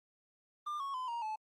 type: tone with pitch steps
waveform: triangle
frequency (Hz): 1197 / 1104 / 1018.2 / 939.1 / 866.2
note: D6 / C#6 / C6 / A#5 / A5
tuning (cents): +33 / -7 / -47 / +13 / -27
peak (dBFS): -34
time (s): 0.66-1.36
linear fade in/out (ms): 10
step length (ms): 140
effects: Opus 24 kbps